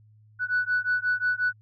sine beating tone pair, 1480 / 1485.6 Hz, F#6 / F#6, 0 / +7 cents, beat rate 5.6 Hz, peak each -25 dBFS, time 0.39-1.53 s, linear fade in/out 50 ms, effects tanh soft clip ceiling -17 dBFS + added 107 Hz sine -53 dBFS peak until 1.61 s

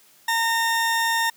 40% pulse tone pair together, 916 / 1832 Hz, A#5 / A#6, -31 / -31 cents, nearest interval octave, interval 1200 cents, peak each -22 / -23 dBFS, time 0.28-1.3 s, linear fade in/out 5 ms, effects white hiss -55 dBFS RMS until 1.36 s + high-pass 80 Hz 12 dB/octave

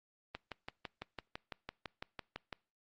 click train, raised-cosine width 0.3 ms, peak -25 dBFS, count 14, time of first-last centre 0.35-2.528 s, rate 5.97 Hz, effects noise-tail reverb RT60 0.4 s tail -25 dB re dry + Opus 32 kbps

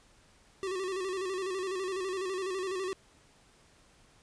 square tone with vibrato, 376.6 Hz, F#4, 31 cents sharp, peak -33 dBFS, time 0.63-2.93 s, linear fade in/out 0 ms, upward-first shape square, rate 12 Hz, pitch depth 57 cents each way, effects pink hiss -62 dBFS RMS until 4.22 s + resampled to 22050 Hz

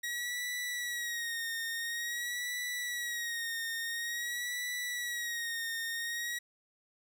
sawtooth tone with vibrato, 1899 Hz, A#6, 32 cents sharp, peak -31 dBFS, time 0.03-6.39 s, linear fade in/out 10 ms, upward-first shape sine, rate 0.48 Hz, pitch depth 58 cents each way, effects none

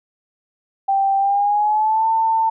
sine tone with pitch glide, 784 to 895.4 Hz, G5 to A5, 0 to +30 cents, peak -14 dBFS, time 0.88-2.5 s, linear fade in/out 10 ms, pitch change +230 cents, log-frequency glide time 1.18-2.08 s, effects none

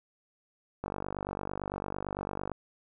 click train, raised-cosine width 1 ms, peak -20 dBFS, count 83, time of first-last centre 0.84-2.517 s, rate 48.9 Hz, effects none

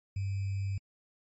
sine tone with sample-and-hold, 98 Hz, G2, in tune, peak -30 dBFS, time 0.16-0.78 s, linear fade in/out 5 ms, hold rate 2450 Hz, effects MP3 32 kbps

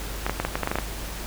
clicks, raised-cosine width 0.5 ms, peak -9 dBFS, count 10, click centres 0.265 / 0.296 / 0.4 / 0.45 / 0.555 / 0.633 / 0.674 / 0.715 / 0.756 / 0.786 s, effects added 50 Hz sine -33 dBFS peak until 1.26 s + pink hiss -36 dBFS RMS until 1.26 s

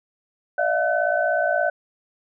sine tone cluster, 591 / 650 / 707 / 1513 Hz, D5 / E5 / F5 / F#6, +11 / -24 / +21 / +38 cents, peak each -24 dBFS, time 0.58-1.7 s, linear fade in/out 5 ms, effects none

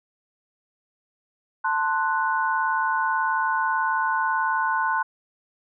sine chord, F# diminished, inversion first, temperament equal with one note detuned, 888.2 / 1046.5 / 1480 Hz, A5 / C6 / F#6, +16 / 0 / 0 cents, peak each -25 dBFS, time 1.64-5.03 s, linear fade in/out 10 ms, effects none

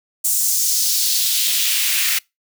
white noise with high-pass filter sweep, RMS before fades -18 dBFS, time 0.24-2.19 s, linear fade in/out 10 ms, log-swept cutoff 7700 to 2000 Hz, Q 1.8, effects noise-tail reverb RT60 0.2 s tail -25 dB re dry

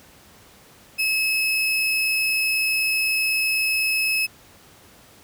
35% pulse tone, 2584 Hz, E7, 35 cents flat, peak -18 dBFS, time 0.98-4.27 s, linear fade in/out 20 ms, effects pink hiss -50 dBFS RMS until 5.23 s + high-pass 60 Hz 12 dB/octave

